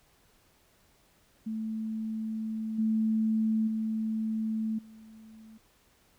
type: tone with level steps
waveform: sine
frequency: 220 Hz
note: A3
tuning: in tune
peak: -31 / -24 / -28 / -48 dBFS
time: 1.46-5.58 s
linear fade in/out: 10 ms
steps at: 2.78 / 3.67 / 4.78 s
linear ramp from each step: 10 ms
effects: pink hiss -65 dBFS RMS until 6.18 s